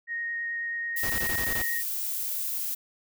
sine tone with vibrato, 1864.7 Hz, A#6, in tune, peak -29 dBFS, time 0.07-1.83 s, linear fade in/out 50 ms, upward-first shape triangle, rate 9.2 Hz, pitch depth 9 cents each way
violet noise, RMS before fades -31 dBFS, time 0.96-2.75 s, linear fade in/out 10 ms
pink noise bursts, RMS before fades -34 dBFS, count 7, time 1.03-1.618 s, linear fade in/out 0 ms, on 66 ms, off 21 ms
effects none

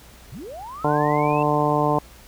sine linear sweep, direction up, 94.7 to 2713 Hz, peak -33 dBFS, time 0.32-1.43 s, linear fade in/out 5 ms
harmonic tone, 148.6 Hz, D3, 21 cents sharp, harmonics 1 / 2 / 3 / 4 / 5 / 6 / 7, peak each -25 / -25 / -25 / -25 / -25 / -25 / -25 dBFS, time 0.84-1.99 s, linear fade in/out 5 ms
effects added 60 Hz sine -48 dBFS peak until 2.27 s + pink hiss -48 dBFS RMS until 2.27 s

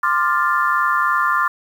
sine chord, D minor seventh, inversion third, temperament equal with one note detuned, 1046.5 / 1189.7 / 1396.9 / 1760 Hz, C6 / D6 / F6 / A6, 0 / +22 / 0 / 0 cents, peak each -20 / -19 / -20 / -23 dBFS, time 0.03-1.48 s, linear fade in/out 5 ms, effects 7-bit

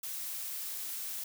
blue noise, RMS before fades -39 dBFS, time 0.03-1.24 s, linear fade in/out 5 ms, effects none

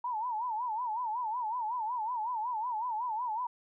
sine tone with vibrato, 925 Hz, A#5, 14 cents flat, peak -31 dBFS, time 0.04-3.47 s, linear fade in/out 5 ms, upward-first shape sine, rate 5.4 Hz, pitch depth 150 cents each way, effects none

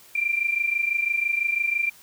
sine tone pair together, 2351 / 2377 Hz, D7 / D7, +1 / +20 cents, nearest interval unison, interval 19 cents, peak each -26 / -23 dBFS, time 0.15-1.9 s, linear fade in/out 5 ms, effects white hiss -51 dBFS RMS until 2.02 s

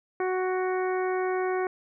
harmonic tone, 370.6 Hz, F#4, 3 cents sharp, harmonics 1 / 2 / 3 / 4 / 5 / 6, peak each -26 / -32 / -36 / -38 / -40 / -42 dBFS, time 0.2-1.67 s, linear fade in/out 2 ms, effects none

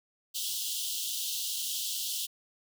pink high-pass noise, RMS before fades -34 dBFS, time 0.34-2.27 s, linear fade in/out 20 ms, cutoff 2900 Hz, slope 96 dB/octave, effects none

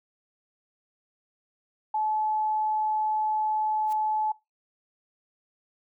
sine tone, 861 Hz, A5, 38 cents flat, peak -24 dBFS, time 1.94-4.32 s, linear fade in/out 5 ms
white noise with exponential growth, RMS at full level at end -41 dBFS, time 3.84-3.93 s, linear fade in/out 5 ms, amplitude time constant 18 ms
effects noise-tail reverb RT60 0.2 s tail -20 dB re dry

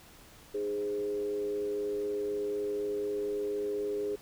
sine tone with frequency modulation, 412.2 Hz, G#4, 13 cents flat, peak -30 dBFS, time 0.54-4.16 s, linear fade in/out 10 ms, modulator 104 Hz, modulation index 0.51, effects pink hiss -55 dBFS RMS until 4.21 s

